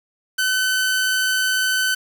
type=tone; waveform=sawtooth; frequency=1518 Hz; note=F#6; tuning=44 cents sharp; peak=-14 dBFS; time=0.38-1.95 s; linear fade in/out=10 ms; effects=7-bit